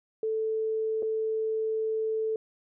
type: tone with dropouts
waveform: sine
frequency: 440 Hz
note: A4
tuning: in tune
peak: -26 dBFS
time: 0.23-2.36 s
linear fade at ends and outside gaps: 2 ms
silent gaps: 1.024-1.029 s
effects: none